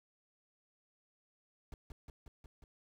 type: noise with echo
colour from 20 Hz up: brown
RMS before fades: -45 dBFS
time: 1.72-1.74 s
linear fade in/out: 2 ms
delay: 180 ms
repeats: 5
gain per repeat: -2 dB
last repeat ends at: 2.64 s
effects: none